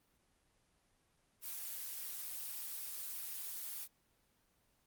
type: noise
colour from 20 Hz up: blue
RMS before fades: -44 dBFS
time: 1.41-3.88 s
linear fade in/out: 50 ms
effects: pink hiss -75 dBFS RMS until 4.86 s + Opus 24 kbps